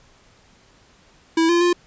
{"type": "tone with pitch steps", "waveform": "square", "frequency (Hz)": [327.1, 344.5, 350.9], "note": ["E4", "F4", "F4"], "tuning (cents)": [-13, -24, 8], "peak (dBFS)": -15, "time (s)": [1.37, 1.73], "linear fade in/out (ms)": 5, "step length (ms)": 120, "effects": ["pink hiss -54 dBFS RMS until 1.86 s", "resampled to 16000 Hz"]}